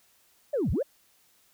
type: linear two-way sweep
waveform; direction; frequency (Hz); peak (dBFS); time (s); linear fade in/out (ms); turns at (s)
sine; down then up; 622.3 to 50.6 to 622.3; -23; 0.53-0.83; 10; 0.71
effects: tanh soft clip ceiling -20 dBFS + white hiss -64 dBFS RMS until 1.53 s